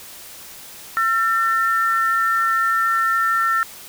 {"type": "tone pair together", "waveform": "sine", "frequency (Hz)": [1351, 1803.4], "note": ["E6", "A6"], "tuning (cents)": [42, 42], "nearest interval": "perfect fourth", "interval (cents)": 500, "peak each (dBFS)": [-17, -21], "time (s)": [0.97, 3.63], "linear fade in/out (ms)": 0, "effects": ["white hiss -39 dBFS RMS until 3.88 s"]}